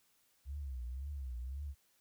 sine tone with vibrato, 65.9 Hz, C2, 13 cents sharp, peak -39 dBFS, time 0.45-1.75 s, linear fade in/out 50 ms, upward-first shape triangle, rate 1.9 Hz, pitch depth 200 cents each way, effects white hiss -73 dBFS RMS until 2 s

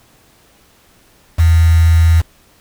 sine tone with quantisation, 82.41 Hz, E2, in tune, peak -6 dBFS, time 1.38-2.22 s, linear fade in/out 20 ms, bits 4, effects pink hiss -50 dBFS RMS until 2.6 s

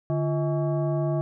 sine tone with frequency modulation, 146.83 Hz, D3, in tune, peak -22 dBFS, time 0.1-1.21 s, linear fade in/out 0 ms, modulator 491 Hz, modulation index 0.97, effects none

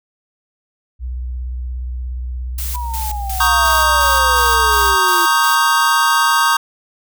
sine tone with vibrato, 62.1 Hz, B1, 10 cents sharp, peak -21 dBFS, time 0.99-4.97 s, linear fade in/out 50 ms, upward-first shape triangle, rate 17 Hz, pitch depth 67 cents each way
blue noise with tremolo, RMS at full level -26 dBFS, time 2.58-5.55 s, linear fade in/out 5 ms, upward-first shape square, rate 2.8 Hz, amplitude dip 80%
sine exponential sweep, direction down, 987.8 to 339.1 Hz, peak -24 dBFS, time 2.74-5.26 s, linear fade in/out 10 ms
square chord, Eb dominant seventh, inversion second, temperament equal, 932.3 / 1108.7 / 1244.5 / 1568 Hz, Bb5 / Db6 / Eb6 / G6, 0 / 0 / 0 / 0 cents, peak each -18 dBFS, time 3.4-6.57 s, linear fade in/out 5 ms
effects none

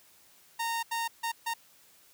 sawtooth tone bursts at uneven times, 922 Hz, A#5, 19 cents flat, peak -26 dBFS, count 4, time 0.59-0.83 / 0.91-1.08 / 1.23-1.32 / 1.46-1.54 s, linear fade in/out 10 ms, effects white hiss -60 dBFS RMS until 2.13 s + high-pass 60 Hz 12 dB/octave

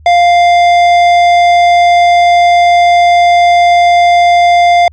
sine tone with tanh clipping, 698.5 Hz, F5, in tune, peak -5 dBFS, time 0.06-4.88 s, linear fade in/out 2 ms, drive 13 dB, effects added 77 Hz sine -34 dBFS peak until 4.92 s + MP3 64 kbps

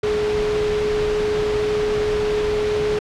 sine tone in noise, 421.9 Hz, G#4, 27 cents sharp, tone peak -18 dBFS, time 0.03-2.99 s, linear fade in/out 5 ms, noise pink, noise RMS -27 dBFS, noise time 0.03-2.99 s, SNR +6 dB, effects low-pass 4000 Hz 12 dB/octave

